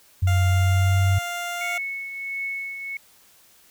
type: tone with pitch glide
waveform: sine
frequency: 92.4 to 95.6 Hz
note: F#2 to G2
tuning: -2 to -43 cents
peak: -16 dBFS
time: 0.22-1.19 s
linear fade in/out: 10 ms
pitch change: +59 cents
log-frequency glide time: 0.48-1.01 s
type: tone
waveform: 15% pulse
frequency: 699 Hz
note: F5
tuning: 1 cent sharp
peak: -21 dBFS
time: 0.27-1.78 s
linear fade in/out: 5 ms
type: tone with tremolo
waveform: sine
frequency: 2204 Hz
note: C#7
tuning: 11 cents flat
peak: -25 dBFS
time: 1.61-2.97 s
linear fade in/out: 2 ms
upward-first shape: triangle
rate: 1.5 Hz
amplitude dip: 55%
effects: white hiss -55 dBFS RMS until 3.7 s